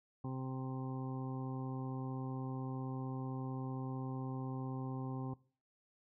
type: harmonic tone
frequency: 130.81 Hz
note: C3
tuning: in tune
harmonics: 1 / 2 / 3 / 4 / 6 / 7 / 8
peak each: -40 / -43 / -51 / -55 / -52 / -56 / -54 dBFS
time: 0.24-5.34 s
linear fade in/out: 5 ms
effects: noise-tail reverb RT60 0.4 s tail -20 dB re dry